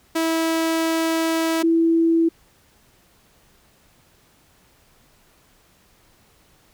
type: tone pair in turn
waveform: sawtooth / sine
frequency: 325.8 / 330.3 Hz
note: E4 / E4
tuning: -20 / +4 cents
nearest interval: unison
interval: 24 cents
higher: second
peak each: -15 / -14 dBFS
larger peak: second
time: 0.15-1.63 / 1.63-2.29 s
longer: first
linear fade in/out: 10 ms
effects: pink hiss -57 dBFS RMS until 6.73 s